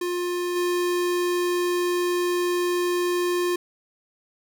square tone with level steps, 353.9 Hz, F4, 23 cents sharp, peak -25 / -22 dBFS, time 0.01-3.56 s, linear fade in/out 5 ms, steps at 0.55 s, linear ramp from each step 20 ms, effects none

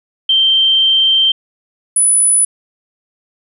sine tone pair in turn, 3136 / 9956 Hz, G7 / D#9, 0 / 0 cents, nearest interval octave + minor sixth, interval 2000 cents, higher second, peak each -8 dBFS, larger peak neither, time 0.29-1.32 / 1.96-2.45 s, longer first, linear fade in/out 5 ms, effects none

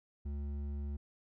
sine tone with hard clipping, 71.6 Hz, D2, 43 cents flat, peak -38 dBFS, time 0.25-0.97 s, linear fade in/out 10 ms, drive 8 dB, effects none

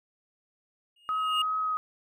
triangle tone with exponential growth, 2849 Hz, F7, 34 cents sharp, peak -22 dBFS, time 0.96-1.42 s, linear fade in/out 5 ms, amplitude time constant 100 ms
sine tone with vibrato, 1265 Hz, D#6, 28 cents sharp, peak -26 dBFS, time 1.09-1.77 s, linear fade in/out 0 ms, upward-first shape triangle, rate 2.6 Hz, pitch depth 13 cents each way
effects none

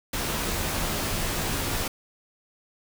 pink noise with comb filter, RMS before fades -28 dBFS, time 0.13-1.88 s, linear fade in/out 5 ms, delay 16 ms, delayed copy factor -0.55, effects none

